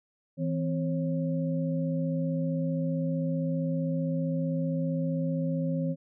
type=tone cluster; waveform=sine; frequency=163.8 / 259.2 / 543 Hz; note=E3 / C4 / C#5; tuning=-11 / -16 / -36 cents; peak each=-28 / -32 / -35 dBFS; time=0.37-5.96 s; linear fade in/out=50 ms; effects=none